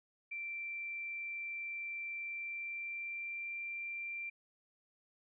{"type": "tone with pitch glide", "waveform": "sine", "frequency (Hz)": [2349, 2363], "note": ["D7", "D7"], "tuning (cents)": [0, 10], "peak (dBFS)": -39, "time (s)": [0.31, 4.3], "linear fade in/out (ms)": 10, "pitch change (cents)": 10, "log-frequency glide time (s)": [2.17, 3.59], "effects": []}